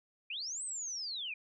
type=linear two-way sweep; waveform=sine; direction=up then down; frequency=2349 to 8372 to 2349 Hz; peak=-37 dBFS; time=0.3-1.34 s; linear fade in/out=5 ms; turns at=0.64 s; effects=none